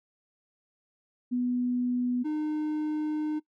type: tone pair in turn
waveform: sine / triangle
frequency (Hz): 246.9 / 305.2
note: B3 / D#4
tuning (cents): 0 / -33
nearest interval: major third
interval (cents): 367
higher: second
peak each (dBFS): -25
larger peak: neither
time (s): 1.31-2.24 / 2.24-3.4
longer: second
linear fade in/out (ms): 20
effects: noise-tail reverb RT60 0.1 s tail -21 dB re dry